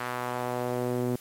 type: tone with band-pass filter sweep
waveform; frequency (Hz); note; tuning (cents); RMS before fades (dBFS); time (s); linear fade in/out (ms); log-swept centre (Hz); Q
sawtooth; 123.47; B2; 0; -30; 0-1.16; 5; 1400 to 310; 1.3
effects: white hiss -50 dBFS RMS until 1.2 s + MP3 64 kbps